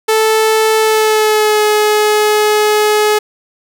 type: tone with pitch glide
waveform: sawtooth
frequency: 438.7 to 423.5 Hz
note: A4 to G#4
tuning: -5 to +34 cents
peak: -5 dBFS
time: 0.08-3.19 s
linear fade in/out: 10 ms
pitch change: -61 cents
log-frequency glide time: 0.79-1.63 s
effects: none